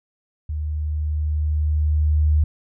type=tone with level ramp; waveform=sine; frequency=76 Hz; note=D#2; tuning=40 cents flat; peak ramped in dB=-23 to -13 dBFS; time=0.49-2.44 s; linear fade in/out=5 ms; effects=none